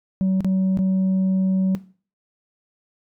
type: tone with dropouts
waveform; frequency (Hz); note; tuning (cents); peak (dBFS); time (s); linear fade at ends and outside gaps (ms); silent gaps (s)
sine; 189.1; F#3; +38; -14; 0.21-1.75; 0; 0.406-0.446 / 0.773-0.789
effects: noise-tail reverb RT60 0.4 s tail -19 dB re dry + tanh soft clip ceiling -16 dBFS